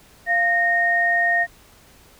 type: tone pair together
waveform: sine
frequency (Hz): 693 / 1850.1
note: F5 / A#6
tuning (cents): -14 / -14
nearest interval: octave + perfect fourth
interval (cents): 1700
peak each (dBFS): -22 / -17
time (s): 0.26-1.47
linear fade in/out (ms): 50
effects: pink hiss -51 dBFS RMS until 2.19 s